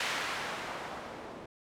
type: noise with low-pass filter sweep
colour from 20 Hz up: blue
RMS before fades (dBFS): -38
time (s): 0-1.46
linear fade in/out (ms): 5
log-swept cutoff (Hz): 2300 to 470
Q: 0.74
effects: none